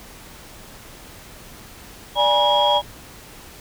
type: tone cluster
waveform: sine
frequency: 588 / 825 / 963 / 3290 Hz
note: D5 / G#5 / B5 / G#7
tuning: +2 / -12 / -44 / -17 cents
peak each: -19 dBFS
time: 2.15-2.82 s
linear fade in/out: 50 ms
effects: tanh soft clip ceiling -7 dBFS + pink hiss -42 dBFS RMS until 3.6 s